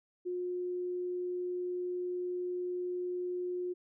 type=tone; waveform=sine; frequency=358.9 Hz; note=F4; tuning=47 cents sharp; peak=-33 dBFS; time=0.25-3.74 s; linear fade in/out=20 ms; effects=none